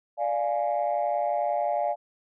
sine chord, D diminished, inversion none, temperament equal with one note detuned, 587.3 / 698.5 / 835.4 Hz, D5 / F5 / Ab5, 0 / 0 / +10 cents, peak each -27 / -26 / -29 dBFS, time 0.17-1.96 s, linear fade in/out 50 ms, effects tanh soft clip ceiling -17 dBFS

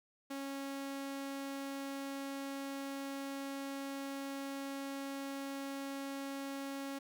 sawtooth tone, 275.2 Hz, C#4, 12 cents flat, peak -36 dBFS, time 0.3-6.99 s, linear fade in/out 10 ms, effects none

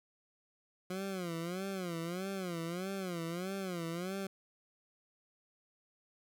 20% pulse tone with vibrato, 179.8 Hz, F#3, 49 cents flat, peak -32 dBFS, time 0.9-4.27 s, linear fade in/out 5 ms, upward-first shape sine, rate 1.6 Hz, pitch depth 150 cents each way, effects none

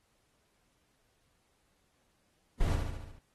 brown noise with echo, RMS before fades -28 dBFS, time 2.6-2.76 s, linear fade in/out 10 ms, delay 72 ms, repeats 6, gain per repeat -4 dB, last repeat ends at 3.192 s, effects pink hiss -74 dBFS RMS until 3.34 s + AAC 32 kbps

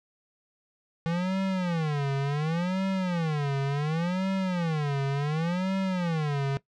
square tone with vibrato, 162.7 Hz, E3, 22 cents flat, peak -26 dBFS, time 1.06-6.57 s, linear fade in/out 0 ms, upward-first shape sine, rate 0.69 Hz, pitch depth 290 cents each way, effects noise-tail reverb RT60 0.1 s tail -18 dB re dry + low-pass 4000 Hz 12 dB/octave

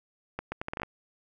accelerating click train, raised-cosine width 0.5 ms, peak -18 dBFS, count 9, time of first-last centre 0.39-0.833 s, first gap 130 ms, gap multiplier 0.73, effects none

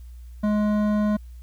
sine tone with hard clipping, 210 Hz, G#3, 19 cents sharp, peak -21 dBFS, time 0.43-1.17 s, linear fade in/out 10 ms, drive 12 dB, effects added 60 Hz sine -38 dBFS peak until 1.42 s + white hiss -63 dBFS RMS until 1.42 s

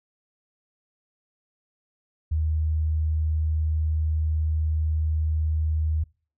sine tone, 78.1 Hz, D#2, 7 cents sharp, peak -21 dBFS, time 2.31-6.04 s, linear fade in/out 10 ms, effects noise-tail reverb RT60 0.4 s tail -25 dB re dry

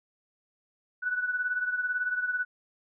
sine beating tone pair, 1480 / 1498 Hz, F#6 / F#6, 0 / +21 cents, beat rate 18 Hz, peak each -28 / -34 dBFS, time 1.02-2.45 s, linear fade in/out 20 ms, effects none

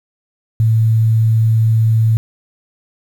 sine tone, 111.9 Hz, A2, 30 cents sharp, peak -9 dBFS, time 0.6-2.17 s, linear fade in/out 0 ms, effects 7-bit

